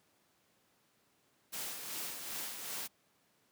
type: noise with tremolo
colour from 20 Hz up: white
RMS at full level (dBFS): -40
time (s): 1.52-2.88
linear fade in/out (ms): 20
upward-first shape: sine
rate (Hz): 2.6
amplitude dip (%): 45
effects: pink hiss -72 dBFS RMS until 3.51 s + high-pass 150 Hz 12 dB/octave